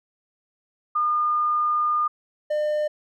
sine / triangle tone pair in turn, 1214 / 602.5 Hz, D#6 / D5, -43 / +44 cents, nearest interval octave, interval 1213 cents, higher first, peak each -19 dBFS, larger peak neither, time 0.95-2.08 / 2.5-2.88 s, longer first, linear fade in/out 10 ms, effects none

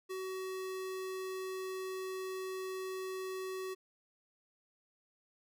square tone, 376.5 Hz, F#4, 30 cents sharp, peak -39 dBFS, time 0.09-3.75 s, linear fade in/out 20 ms, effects none

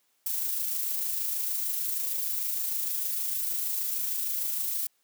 violet noise with amplitude modulation, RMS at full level -29 dBFS, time 0.26-4.87 s, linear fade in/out 5 ms, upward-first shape sine, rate 26.5 Hz, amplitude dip 30%, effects white hiss -71 dBFS RMS until 5.03 s + high-pass 200 Hz 12 dB/octave

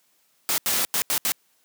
white noise bursts at uneven times, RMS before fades -23 dBFS, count 5, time 0.49-0.58 / 0.66-0.85 / 0.94-1.02 / 1.1-1.18 / 1.25-1.32 s, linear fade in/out 0 ms, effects white hiss -65 dBFS RMS until 1.64 s + high-pass 150 Hz 12 dB/octave

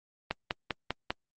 click train, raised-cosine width 0.3 ms, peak -13 dBFS, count 5, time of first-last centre 0.31-1.105 s, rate 5.03 Hz, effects Opus 24 kbps

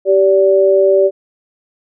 sine tone pair together, 388.4 / 578.1 Hz, G4 / D5, -16 / -27 cents, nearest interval perfect fifth, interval 689 cents, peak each -10 dBFS, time 0.05-1.11 s, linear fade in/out 50 ms, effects none

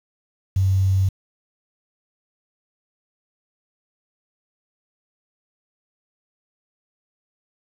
sine tone with quantisation, 95.5 Hz, G2, 45 cents flat, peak -15 dBFS, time 0.56-1.09 s, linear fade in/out 5 ms, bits 7, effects none

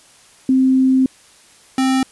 sine / square tone pair in turn, 261.6 / 262.8 Hz, C4 / C4, 0 / +8 cents, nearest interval unison, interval 8 cents, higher second, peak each -10 / -14 dBFS, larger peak first, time 0.49-1.06 / 1.78-2.03 s, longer first, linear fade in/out 2 ms, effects white hiss -48 dBFS RMS until 2.11 s + resampled to 24000 Hz

